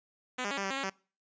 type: tone with pitch steps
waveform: 5% pulse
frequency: 252.5 / 202.2 / 277.8 / 197.6 / 193.7 / 269.4 / 273.9 / 192.7 Hz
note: B3 / G#3 / C#4 / G3 / G3 / C#4 / C#4 / G3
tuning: +39 / -46 / +4 / +14 / -20 / -49 / -21 / -29 cents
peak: -21 dBFS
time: 0.38-0.9 s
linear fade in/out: 10 ms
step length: 65 ms
effects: noise-tail reverb RT60 0.4 s tail -25 dB re dry + resampled to 16000 Hz